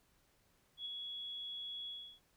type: tone with ADSR envelope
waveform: sine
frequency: 3359 Hz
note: G#7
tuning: 19 cents sharp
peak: -39 dBFS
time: 0.77-2.2 s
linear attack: 85 ms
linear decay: 10 ms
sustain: -3 dB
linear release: 320 ms
effects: pink hiss -73 dBFS RMS until 2.36 s